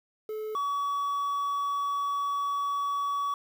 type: tone pair in turn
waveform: triangle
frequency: 431.7 / 1134 Hz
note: A4 / C#6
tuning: -33 / +39 cents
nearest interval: octave + perfect fourth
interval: 1672 cents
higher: second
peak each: -30 / -25 dBFS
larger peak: second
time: 0.29-0.55 / 0.55-3.34 s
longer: second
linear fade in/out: 2 ms
effects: 9-bit